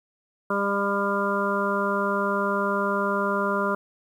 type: harmonic tone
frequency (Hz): 200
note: G3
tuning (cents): +35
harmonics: 1 / 2 / 3 / 5 / 6 / 7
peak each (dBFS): -29 / -29 / -29 / -29 / -29 / -29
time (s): 0.5-3.75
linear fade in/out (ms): 5
effects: 9-bit